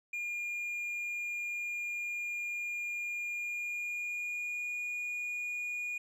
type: tone with pitch glide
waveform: triangle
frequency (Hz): 2417 to 2442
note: D7 to D#7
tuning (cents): +49 to -33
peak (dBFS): -33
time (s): 0.13-5.98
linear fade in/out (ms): 5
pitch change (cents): +18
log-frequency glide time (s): 3.3-4.76
effects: none